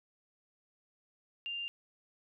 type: tone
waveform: sine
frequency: 2794 Hz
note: F7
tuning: in tune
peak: -36 dBFS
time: 1.46-1.68 s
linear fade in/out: 0 ms
effects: none